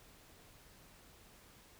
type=silence; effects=pink hiss -61 dBFS RMS until 1.79 s